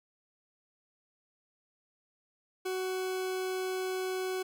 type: tone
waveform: 40% pulse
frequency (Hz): 373.2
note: F#4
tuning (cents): +15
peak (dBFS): -31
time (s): 2.65-4.43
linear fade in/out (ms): 10
effects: none